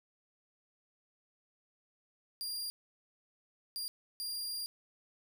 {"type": "tone bursts at uneven times", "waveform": "sawtooth", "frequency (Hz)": 4792, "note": "D8", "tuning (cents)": 34, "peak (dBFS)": -34, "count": 3, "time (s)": [[2.41, 2.7], [3.76, 3.88], [4.2, 4.66]], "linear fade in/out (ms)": 0, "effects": ["11-bit"]}